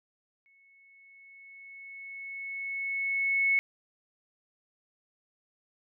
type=tone with exponential growth; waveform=sine; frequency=2201 Hz; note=C#7; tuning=13 cents flat; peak=-21 dBFS; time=0.46-3.59 s; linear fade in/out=0 ms; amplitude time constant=680 ms; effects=none